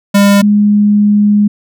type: tone pair in turn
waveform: square / sine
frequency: 201 / 207 Hz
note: G3 / G#3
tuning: +44 / -5 cents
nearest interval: minor second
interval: 51 cents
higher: second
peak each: -5 dBFS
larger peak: neither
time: 0.14-0.42 / 0.42-1.48 s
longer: second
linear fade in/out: 10 ms
effects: none